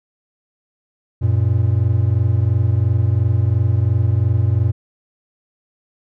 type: tone pair together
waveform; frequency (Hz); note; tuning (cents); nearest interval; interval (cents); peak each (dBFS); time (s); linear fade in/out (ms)
triangle; 93.4 / 116.29; F#2 / A#2; +17 / -4; major third; 379; -14; 1.21-4.72; 20
effects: none